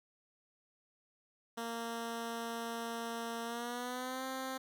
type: tone with pitch glide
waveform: 10% pulse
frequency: 231.2 to 262.5 Hz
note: A#3 to C4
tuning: -14 to +6 cents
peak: -30 dBFS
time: 1.57-4.58 s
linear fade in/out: 10 ms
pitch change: +220 cents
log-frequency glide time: 3.44-4.24 s
effects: none